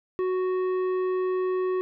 sine tone with tanh clipping, 370 Hz, F#4, in tune, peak -25 dBFS, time 0.19-1.81 s, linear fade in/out 0 ms, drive 10 dB, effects none

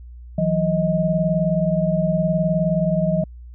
sine tone cluster, 162 / 181.2 / 628 Hz, E3 / F#3 / D#5, -30 / -36 / +16 cents, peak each -21 dBFS, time 0.38-3.24 s, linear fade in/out 5 ms, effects added 60 Hz sine -36 dBFS peak until 3.54 s

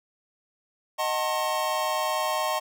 square chord, D# diminished seventh, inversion none, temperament just, 622.3 / 746.7 / 896 / 1075.3 Hz, D#5 / F#5 / A5 / C6, 0 / +16 / +31 / +47 cents, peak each -30 / -33 / -32 / -30 dBFS, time 0.98-2.6 s, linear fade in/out 20 ms, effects none

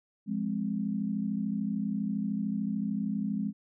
sine chord, F minor, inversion none, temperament equal, 174.61 / 207.7 / 261.6 Hz, F3 / Ab3 / C4, 0 / 0 / 0 cents, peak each -36 / -30 / -36 dBFS, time 0.26-3.53 s, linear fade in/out 50 ms, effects none

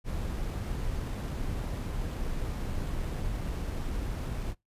brown noise with sample-and-hold, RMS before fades -33 dBFS, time 0.04-4.55 s, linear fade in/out 50 ms, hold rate 11025 Hz, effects noise-tail reverb RT60 0.2 s tail -25 dB re dry + resampled to 32000 Hz

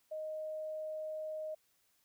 sine tone, 622.3 Hz, D#5, in tune, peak -38 dBFS, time 0.11-1.55 s, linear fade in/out 10 ms, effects white hiss -74 dBFS RMS until 2.04 s

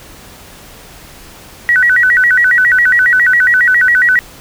sine tone with vibrato, 1699 Hz, G#6, 39 cents sharp, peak -6 dBFS, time 1.69-4.19 s, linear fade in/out 0 ms, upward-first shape square, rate 7.3 Hz, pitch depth 210 cents each way, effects pink hiss -36 dBFS RMS until 4.4 s

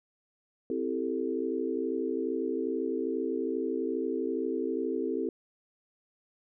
sine chord, A minor seventh, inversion first, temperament equal with one note detuned, 261.6 / 329.6 / 392 / 444.3 Hz, C4 / E4 / G4 / A4, 0 / 0 / 0 / +17 cents, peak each -34 dBFS, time 0.7-5.29 s, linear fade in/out 2 ms, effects none

